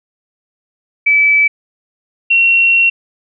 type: tone pair in turn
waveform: sine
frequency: 2303 / 2731 Hz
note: D7 / F7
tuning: -34 / -39 cents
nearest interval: minor third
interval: 295 cents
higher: second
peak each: -7 dBFS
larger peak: neither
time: 1.06-1.48 / 2.3-2.9 s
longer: second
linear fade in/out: 10 ms
effects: none